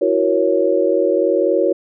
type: chord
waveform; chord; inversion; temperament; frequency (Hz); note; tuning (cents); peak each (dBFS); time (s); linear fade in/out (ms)
sine; F# dominant seventh; third; equal with one note detuned; 329.6 / 370 / 470.8 / 554.4; E4 / F#4 / A#4 / C#5; 0 / 0 / +17 / 0; -20 / -18 / -19 / -17; 0.01-1.73; 10
effects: none